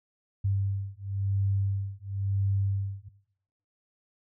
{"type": "beating tone pair", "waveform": "sine", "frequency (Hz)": [98, 98.97], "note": ["G2", "G2"], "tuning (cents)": [0, 17], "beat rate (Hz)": 0.97, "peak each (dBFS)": -29, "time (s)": [0.44, 3.09], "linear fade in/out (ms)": 10, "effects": ["noise-tail reverb RT60 0.8 s tail -20 dB re dry"]}